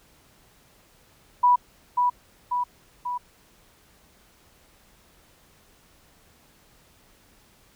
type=tone with echo; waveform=sine; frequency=982 Hz; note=B5; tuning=10 cents flat; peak=-14 dBFS; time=1.43-1.56 s; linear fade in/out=10 ms; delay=540 ms; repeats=3; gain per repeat=-4 dB; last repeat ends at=3.18 s; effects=pink hiss -58 dBFS RMS until 7.75 s